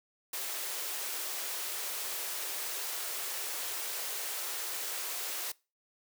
white high-pass noise, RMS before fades -37 dBFS, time 0.33-5.52 s, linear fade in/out 5 ms, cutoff 340 Hz, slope 48 dB/octave, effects noise-tail reverb RT60 0.3 s tail -23 dB re dry

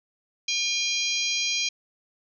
harmonic tone with a mistuned harmonic, 806 Hz, G5, 48 cents sharp, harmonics 3 / 4 / 5 / 6 / 7 / 8, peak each -29 / -30 / -31 / -32 / -32 / -33 dBFS, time 0.48-1.69 s, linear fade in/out 5 ms, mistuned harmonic 5, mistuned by +16 cents, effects none

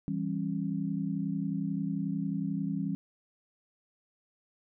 sine chord, C# diminished, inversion first, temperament equal with one note detuned, 164.81 / 196 / 272.4 Hz, E3 / G3 / C#4, 0 / 0 / -30 cents, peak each -34 / -33 / -35 dBFS, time 0.08-2.95 s, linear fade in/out 0 ms, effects none

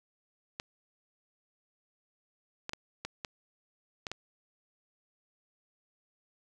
clicks, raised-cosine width 0.2 ms, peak -19 dBFS, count 7, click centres 0.599 / 2.694 / 2.734 / 3.05 / 3.248 / 4.068 / 4.116 s, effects none

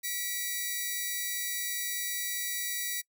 5% pulse tone pair together, 1945 / 2313 Hz, B6 / D7, -27 / -27 cents, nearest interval minor third, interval 300 cents, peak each -22 / -28 dBFS, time 0.03-3.02 s, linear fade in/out 20 ms, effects noise-tail reverb RT60 0.1 s tail -24 dB re dry

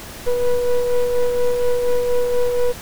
triangle ring-modulated tone, 245.1 Hz, B3, 13 cents flat, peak -9 dBFS, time 0.26-2.73 s, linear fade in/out 20 ms, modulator 243 Hz, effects pink hiss -35 dBFS RMS until 2.81 s

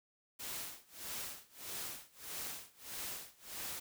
white noise with tremolo, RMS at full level -42 dBFS, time 0.39-3.8 s, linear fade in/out 10 ms, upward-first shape sine, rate 1.6 Hz, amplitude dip 95%, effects none

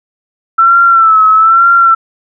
sine tone with vibrato, 1332 Hz, E6, 18 cents sharp, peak -3 dBFS, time 0.58-1.95 s, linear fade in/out 10 ms, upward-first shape sine, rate 1.1 Hz, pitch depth 61 cents each way, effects none

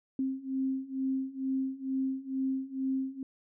sine beating tone pair, 264.1 / 266.3 Hz, C4 / C4, +16 / +31 cents, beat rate 2.2 Hz, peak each -34 / -32 dBFS, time 0.19-3.23 s, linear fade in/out 2 ms, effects none

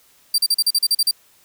sawtooth tone bursts, 4699 Hz, D8, in tune, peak -11 dBFS, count 10, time 0.34-1.111 s, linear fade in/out 5 ms, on 42 ms, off 39 ms, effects white hiss -55 dBFS RMS until 1.44 s

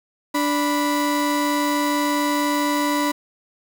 35% pulse tone pair together, 292.6 / 984.2 Hz, D4 / B5, -6 / -6 cents, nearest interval octave + major sixth, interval 2100 cents, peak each -19 / -21 dBFS, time 0.34-3.12 s, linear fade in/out 10 ms, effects 7-bit

